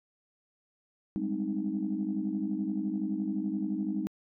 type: chord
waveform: sine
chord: Ab major seventh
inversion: third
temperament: equal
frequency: 196 / 207.7 / 261.6 / 311.1 Hz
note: G3 / Ab3 / C4 / Eb4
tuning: 0 / 0 / 0 / 0 cents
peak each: -34 / -34 / -37 / -33 dBFS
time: 1.16-4.07 s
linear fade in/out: 0 ms
effects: tanh soft clip ceiling -20 dBFS